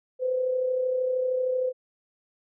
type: tone with amplitude modulation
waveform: sine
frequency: 510 Hz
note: C5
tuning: 44 cents flat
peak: -21 dBFS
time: 0.19-1.73 s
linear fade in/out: 50 ms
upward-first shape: sine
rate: 33 Hz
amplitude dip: 45%
effects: none